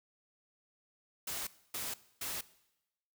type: noise bursts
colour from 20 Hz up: white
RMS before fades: -39 dBFS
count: 3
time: 1.27-2.41 s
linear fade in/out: 5 ms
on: 200 ms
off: 270 ms
effects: noise-tail reverb RT60 0.9 s tail -19 dB re dry